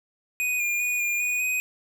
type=tone with pitch steps; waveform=square; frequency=2488 / 2413 / 2461 / 2413 / 2467 / 2502 Hz; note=D#7 / D7 / D#7 / D7 / D#7 / D#7; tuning=-1 / +46 / -20 / +46 / -15 / +9 cents; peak=-24 dBFS; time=0.4-1.6 s; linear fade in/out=0 ms; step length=200 ms; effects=none